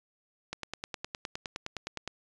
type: click train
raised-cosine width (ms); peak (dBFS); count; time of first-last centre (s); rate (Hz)
0.2; -18; 16; 0.53-2.076; 9.7
effects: resampled to 22050 Hz